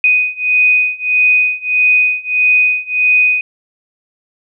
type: beating tone pair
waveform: sine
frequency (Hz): 2492 / 2493.6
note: D#7 / D#7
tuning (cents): +2 / +3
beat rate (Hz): 1.6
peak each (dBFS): -13 / -12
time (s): 0.04-3.41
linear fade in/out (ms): 2
effects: none